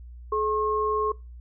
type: tone pair together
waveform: sine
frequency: 427.3 / 1078.6 Hz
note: G#4 / C#6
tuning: +49 / -48 cents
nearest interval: octave + major third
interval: 1603 cents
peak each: -25 dBFS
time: 0.32-1.12 s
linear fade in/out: 5 ms
effects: noise-tail reverb RT60 0.3 s tail -23 dB re dry + added 60 Hz sine -40 dBFS peak until 1.4 s